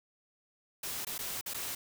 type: noise with dropouts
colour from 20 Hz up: white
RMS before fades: -38 dBFS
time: 0.83-1.75 s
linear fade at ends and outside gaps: 5 ms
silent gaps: 1.049-1.068 / 1.181-1.189 / 1.412-1.46 / 1.537-1.543 s
effects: none